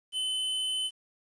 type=tone; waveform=square; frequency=3038 Hz; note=F#7; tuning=45 cents sharp; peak=-29 dBFS; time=0.12-0.91 s; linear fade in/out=50 ms; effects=resampled to 22050 Hz + 10-bit